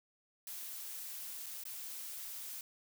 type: noise with dropouts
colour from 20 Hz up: blue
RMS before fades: -45 dBFS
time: 0.47-2.61 s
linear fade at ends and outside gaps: 1 ms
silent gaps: 1.461-1.465 / 1.637-1.653 s
effects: none